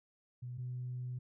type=tone pair in turn; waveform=sine; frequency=123.47 / 124.98 Hz; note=B2 / B2; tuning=0 / +21 cents; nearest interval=unison; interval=21 cents; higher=second; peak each=-40 / -37 dBFS; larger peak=second; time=0.42-0.58 / 0.58-1.19 s; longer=second; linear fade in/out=10 ms; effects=tanh soft clip ceiling -33 dBFS